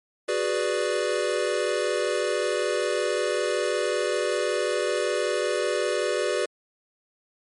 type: chord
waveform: square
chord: G# half-diminished seventh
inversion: third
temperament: equal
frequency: 370 / 415.3 / 493.9 / 587.3 Hz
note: F#4 / G#4 / B4 / D5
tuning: 0 / 0 / 0 / 0 cents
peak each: -30 / -30 / -29 / -29 dBFS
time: 0.28-6.46 s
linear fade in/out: 10 ms
effects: MP3 48 kbps